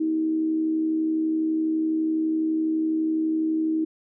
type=tone with amplitude modulation; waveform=sine; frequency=317.5 Hz; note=D#4; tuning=35 cents sharp; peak=-19 dBFS; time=0-3.85 s; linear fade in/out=10 ms; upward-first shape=sine; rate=72 Hz; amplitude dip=40%; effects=none